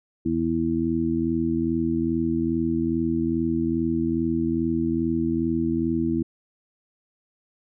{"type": "harmonic tone", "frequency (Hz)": 82.41, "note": "E2", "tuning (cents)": 0, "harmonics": [1, 2, 3, 4], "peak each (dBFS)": [-33, -30, -25, -24], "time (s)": [0.25, 6.23], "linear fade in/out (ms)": 10, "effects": []}